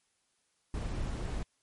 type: noise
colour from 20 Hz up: brown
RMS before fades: -35 dBFS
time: 0.74-1.43 s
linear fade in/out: 2 ms
effects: white hiss -75 dBFS RMS until 1.62 s + MP3 48 kbps

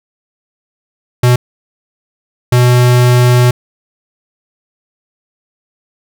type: tone bursts at uneven times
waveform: square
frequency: 123.47 Hz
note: B2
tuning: in tune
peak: -6 dBFS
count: 2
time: 1.23-1.36 / 2.52-3.51 s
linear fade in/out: 5 ms
effects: none

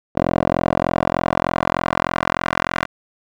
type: tone with band-pass filter sweep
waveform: 10% pulse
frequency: 43.3 Hz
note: F1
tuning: 14 cents flat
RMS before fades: -20 dBFS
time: 0.15-2.86 s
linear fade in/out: 20 ms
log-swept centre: 530 to 1500 Hz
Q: 1.3
effects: none

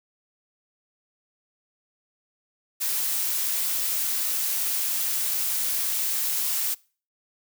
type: noise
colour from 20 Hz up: blue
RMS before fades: -26 dBFS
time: 2.8-6.75 s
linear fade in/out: 20 ms
effects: noise-tail reverb RT60 0.4 s tail -24 dB re dry

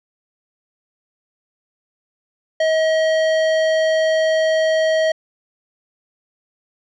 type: tone with hard clipping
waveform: triangle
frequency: 636 Hz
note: D#5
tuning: 38 cents sharp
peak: -16 dBFS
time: 2.6-5.12 s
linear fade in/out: 5 ms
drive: 17 dB
effects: resampled to 24000 Hz

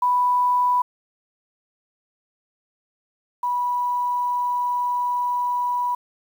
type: tone pair in turn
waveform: sine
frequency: 987.8 / 979.8 Hz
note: B5 / B5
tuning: 0 / -14 cents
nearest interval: unison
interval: 14 cents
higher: first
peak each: -16 / -20 dBFS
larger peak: first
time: 0.02-0.82 / 3.43-5.95 s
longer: second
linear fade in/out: 5 ms
effects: 8-bit

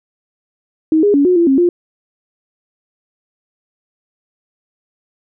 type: tone with pitch steps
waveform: sine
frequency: 315.9 / 410.1 / 283.3 / 362.7 / 340.4 / 269.2 / 350.4 Hz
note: D#4 / G#4 / C#4 / F#4 / F4 / C4 / F4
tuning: +26 / -22 / +38 / -34 / -44 / +49 / +6 cents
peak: -8 dBFS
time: 0.92-1.69 s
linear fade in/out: 2 ms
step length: 110 ms
effects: none

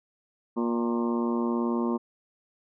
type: harmonic tone with a mistuned harmonic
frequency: 118 Hz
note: A#2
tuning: 22 cents sharp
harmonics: 2 / 3 / 4 / 5 / 6 / 7 / 8 / 9 / 10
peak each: -26 / -30 / -37 / -40 / -46 / -45 / -38 / -37 / -47 dBFS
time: 0.56-1.98 s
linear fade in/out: 20 ms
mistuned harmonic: 8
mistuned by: -39 cents
effects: none

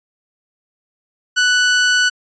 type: tone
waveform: sawtooth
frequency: 1485 Hz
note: F#6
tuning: 6 cents sharp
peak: -8 dBFS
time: 1.36-2.1 s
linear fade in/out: 20 ms
effects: resampled to 16000 Hz

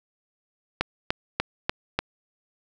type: click train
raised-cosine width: 0.3 ms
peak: -6 dBFS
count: 5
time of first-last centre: 0.81-1.99 s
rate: 3.39 Hz
effects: none

